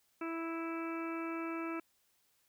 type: harmonic tone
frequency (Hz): 329.6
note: E4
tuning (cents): 0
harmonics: 1 / 2 / 3 / 4 / 5 / 6 / 7 / 8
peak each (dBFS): -38 / -48 / -49 / -44 / -53 / -59 / -49 / -51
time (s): 0.21-1.8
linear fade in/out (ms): 5
effects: white hiss -74 dBFS RMS until 2.48 s